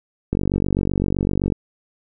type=click train; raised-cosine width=3 ms; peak=-7 dBFS; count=58; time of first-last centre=0.33-1.522 s; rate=47.8 Hz; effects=none